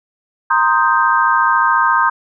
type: chord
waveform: sine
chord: C minor seventh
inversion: third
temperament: equal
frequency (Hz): 932.3 / 1046.5 / 1244.5 / 1568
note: Bb5 / C6 / Eb6 / G6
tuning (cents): 0 / 0 / 0 / 0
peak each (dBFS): -16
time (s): 0.5-2.1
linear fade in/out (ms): 10
effects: none